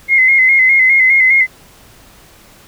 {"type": "tone with vibrato", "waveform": "sine", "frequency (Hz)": 2093, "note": "C7", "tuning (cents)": 0, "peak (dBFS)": -6, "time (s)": [0.08, 1.47], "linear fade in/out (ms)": 50, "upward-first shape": "square", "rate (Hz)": 4.9, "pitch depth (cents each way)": 42, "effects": ["pink hiss -43 dBFS RMS until 2.67 s"]}